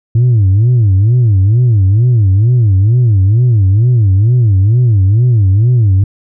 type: tone with vibrato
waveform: sine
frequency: 108.7 Hz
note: A2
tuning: 21 cents flat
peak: -3 dBFS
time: 0.15-6.04 s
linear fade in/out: 5 ms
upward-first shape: sine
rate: 2.2 Hz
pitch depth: 250 cents each way
effects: tanh soft clip ceiling -4 dBFS